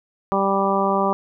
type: harmonic tone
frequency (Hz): 196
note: G3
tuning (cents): 0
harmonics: 1 / 2 / 3 / 4 / 5 / 6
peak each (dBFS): -24 / -24 / -24 / -24 / -24 / -24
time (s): 0.32-1.13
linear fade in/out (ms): 0
effects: none